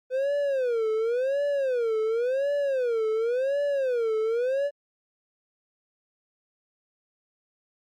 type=tone with vibrato; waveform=triangle; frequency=501 Hz; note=B4; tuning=25 cents sharp; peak=-21 dBFS; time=0.1-4.71 s; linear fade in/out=50 ms; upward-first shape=sine; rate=0.92 Hz; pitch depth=240 cents each way; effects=Opus 48 kbps

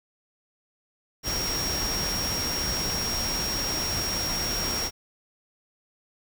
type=tone in noise; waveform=sine; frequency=5588 Hz; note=F8; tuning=in tune; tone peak=-28 dBFS; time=1.23-4.91 s; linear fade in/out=50 ms; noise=pink; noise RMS=-31 dBFS; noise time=1.23-4.91 s; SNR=0 dB; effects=none

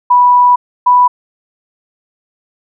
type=tone pair in turn; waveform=sine; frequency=983 / 987.7 Hz; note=B5 / B5; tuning=-8 / 0 cents; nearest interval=unison; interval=8 cents; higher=second; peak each=-4 dBFS; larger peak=neither; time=0.1-0.56 / 0.86-1.08 s; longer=first; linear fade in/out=10 ms; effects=none

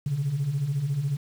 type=beating tone pair; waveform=sine; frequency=130 / 144 Hz; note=C3 / D3; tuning=-11 / -34 cents; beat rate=14 Hz; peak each=-30 / -24 dBFS; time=0.06-1.17 s; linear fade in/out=5 ms; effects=tanh soft clip ceiling -19 dBFS + 8-bit

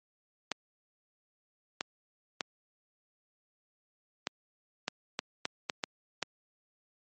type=clicks; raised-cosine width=0.2 ms; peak=-13 dBFS; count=10; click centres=0.517 / 1.809 / 2.408 / 4.271 / 4.881 / 5.191 / 5.454 / 5.698 / 5.838 / 6.227 s; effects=high-pass 200 Hz 12 dB/octave + MP3 32 kbps

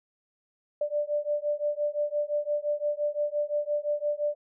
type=beating tone pair; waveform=sine; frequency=587.3 / 593.1 Hz; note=D5 / D5; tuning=0 / +17 cents; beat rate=5.8 Hz; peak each=-29 dBFS; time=0.81-4.35 s; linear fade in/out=5 ms; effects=none

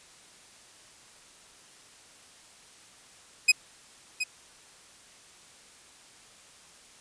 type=tone with echo; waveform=sawtooth; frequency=2514 Hz; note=D#7; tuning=17 cents sharp; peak=-12 dBFS; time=3.48-3.52 s; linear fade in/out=10 ms; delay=720 ms; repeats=1; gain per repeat=-11 dB; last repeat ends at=4.24 s; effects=white hiss -54 dBFS RMS until 7 s + resampled to 22050 Hz

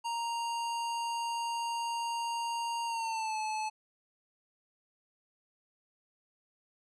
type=tone with pitch glide; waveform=square; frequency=932.3 to 864.9 Hz; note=A#5 to A5; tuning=0 to -30 cents; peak=-33 dBFS; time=0.04-3.7 s; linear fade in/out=20 ms; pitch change=-130 cents; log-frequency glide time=2.86-3.38 s; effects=resampled to 22050 Hz

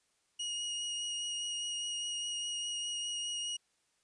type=tone with vibrato; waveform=sawtooth; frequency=2881 Hz; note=F#7; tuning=47 cents flat; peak=-32 dBFS; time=0.39-3.57 s; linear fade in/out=10 ms; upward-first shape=triangle; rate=4.9 Hz; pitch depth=14 cents each way; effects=white hiss -75 dBFS RMS until 4.03 s + resampled to 22050 Hz

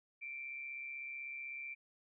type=tone with amplitude modulation; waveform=sine; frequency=2349 Hz; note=D7; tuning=in tune; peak=-40 dBFS; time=0.21-1.75 s; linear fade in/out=20 ms; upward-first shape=sine; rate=136 Hz; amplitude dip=50%; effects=none

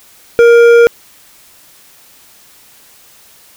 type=tone with hard clipping; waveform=sine; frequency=469.6 Hz; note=A#4; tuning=13 cents sharp; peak=-4 dBFS; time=0.39-0.87 s; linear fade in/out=0 ms; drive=9 dB; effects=white hiss -43 dBFS RMS until 3.56 s

